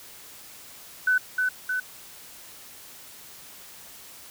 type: tone with echo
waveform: sine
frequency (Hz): 1504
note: F#6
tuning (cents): +28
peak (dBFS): -18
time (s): 1.07-1.18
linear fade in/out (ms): 5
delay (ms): 310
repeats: 2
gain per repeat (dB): -3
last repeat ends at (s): 1.8
effects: white hiss -46 dBFS RMS until 4.3 s